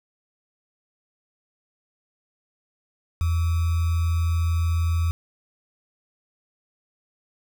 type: tone with sample-and-hold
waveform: sine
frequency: 83.5 Hz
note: E2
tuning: 23 cents sharp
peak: -19 dBFS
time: 3.21-5.11 s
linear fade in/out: 0 ms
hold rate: 1225 Hz
effects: none